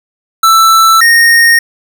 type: tone pair in turn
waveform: square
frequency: 1325 / 1853.4 Hz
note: E6 / A#6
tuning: +9 / -10 cents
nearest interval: tritone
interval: 581 cents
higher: second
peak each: -4 dBFS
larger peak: neither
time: 0.43-1.01 / 1.01-1.59 s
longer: neither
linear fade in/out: 5 ms
effects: none